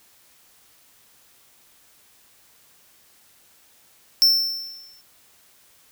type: tone with exponential decay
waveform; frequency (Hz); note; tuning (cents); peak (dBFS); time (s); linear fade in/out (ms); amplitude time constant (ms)
square; 5370; E8; +31; -11; 4.22-5.01; 0; 170
effects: white hiss -56 dBFS RMS until 5.91 s